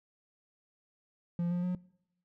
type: tone with pitch steps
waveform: triangle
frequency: 172.8 / 176.53 / 180.35 Hz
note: F3 / F3 / F#3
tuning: -18 / +19 / -44 cents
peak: -27 dBFS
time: 1.39-1.75 s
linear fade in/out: 2 ms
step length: 120 ms
effects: noise-tail reverb RT60 0.8 s tail -23 dB re dry